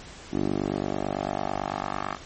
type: tone with band-pass filter sweep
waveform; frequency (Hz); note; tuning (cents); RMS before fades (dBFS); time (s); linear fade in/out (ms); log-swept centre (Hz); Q
10% pulse; 49; G1; 0; -29; 0.31-2.18; 50; 330 to 1200; 1.9
effects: pink hiss -44 dBFS RMS until 2.25 s + MP3 32 kbps